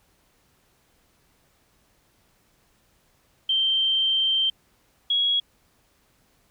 sine tone pair in turn, 3136 / 3322 Hz, G7 / G#7, 0 / 0 cents, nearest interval minor second, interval 100 cents, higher second, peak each -19 dBFS, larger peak neither, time 3.49-4.5 / 5.1-5.4 s, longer first, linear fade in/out 5 ms, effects pink hiss -64 dBFS RMS until 6.5 s

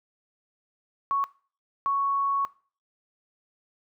sine tone bursts at uneven times, 1110 Hz, C#6, 2 cents sharp, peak -22 dBFS, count 2, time 1.11-1.24 / 1.86-2.45 s, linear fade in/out 0 ms, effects noise-tail reverb RT60 0.4 s tail -20 dB re dry

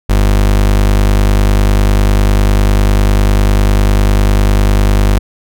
35% pulse tone, 50 Hz, G1, 35 cents sharp, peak -5 dBFS, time 0.09-5.19 s, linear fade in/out 10 ms, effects none

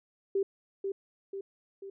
sine tone with echo, 392 Hz, G4, in tune, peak -25 dBFS, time 0.35-0.43 s, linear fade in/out 5 ms, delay 490 ms, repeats 3, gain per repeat -5 dB, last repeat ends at 1.9 s, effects none

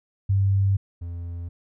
sine / triangle tone pair in turn, 98 / 85.93 Hz, G2 / F2, 0 / -28 cents, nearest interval major second, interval 228 cents, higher first, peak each -17 / -28 dBFS, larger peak first, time 0.29-0.77 / 1.01-1.49 s, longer neither, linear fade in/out 10 ms, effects none

